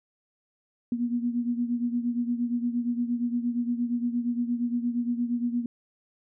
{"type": "beating tone pair", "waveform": "sine", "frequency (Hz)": [238.1, 246.7], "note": ["A#3", "B3"], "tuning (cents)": [37, -2], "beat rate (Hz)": 8.6, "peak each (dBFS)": [-26, -31], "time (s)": [0.92, 5.66], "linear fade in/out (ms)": 2, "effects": []}